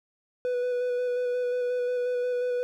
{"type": "tone with vibrato", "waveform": "triangle", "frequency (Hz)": 493.9, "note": "B4", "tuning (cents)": 0, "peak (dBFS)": -23, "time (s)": [0.45, 2.63], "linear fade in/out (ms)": 0, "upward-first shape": "square", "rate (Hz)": 5.6, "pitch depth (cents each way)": 12, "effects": []}